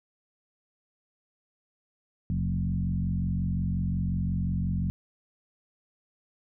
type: tone with frequency modulation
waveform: sine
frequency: 126.3 Hz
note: B2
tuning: 39 cents sharp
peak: -25 dBFS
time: 2.3-4.9 s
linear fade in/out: 0 ms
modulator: 45.6 Hz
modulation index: 1.7
effects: none